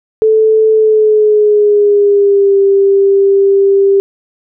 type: tone with pitch glide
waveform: sine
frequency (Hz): 437.7 to 394.5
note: A4 to G4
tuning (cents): -9 to +11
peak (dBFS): -5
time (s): 0.22-4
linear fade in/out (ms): 0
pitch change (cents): -180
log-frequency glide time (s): 0.72-2.58
effects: none